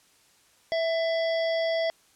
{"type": "harmonic tone with a mistuned harmonic", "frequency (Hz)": 667, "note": "E5", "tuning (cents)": 20, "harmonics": [1, 3, 5, 7, 8], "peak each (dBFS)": [-24, -34, -38, -41, -42], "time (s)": [0.72, 1.9], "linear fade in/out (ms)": 0, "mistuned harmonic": 1, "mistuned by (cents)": -25, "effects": ["white hiss -61 dBFS RMS until 2.15 s", "low-pass 10000 Hz 12 dB/octave"]}